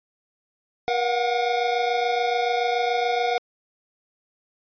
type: tone cluster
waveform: square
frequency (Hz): 477.9 / 714 / 741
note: A#4 / F5 / F#5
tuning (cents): +43 / +38 / +2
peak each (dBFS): -26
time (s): 0.88-3.38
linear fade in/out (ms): 0
effects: resampled to 11025 Hz